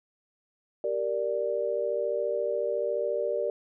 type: chord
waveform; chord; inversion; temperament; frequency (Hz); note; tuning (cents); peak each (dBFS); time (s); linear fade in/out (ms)
sine; G minor; none; equal; 392 / 466.2 / 587.3; G4 / Bb4 / D5; 0 / 0 / 0; -33 / -30 / -29; 0.84-3.5; 2
effects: none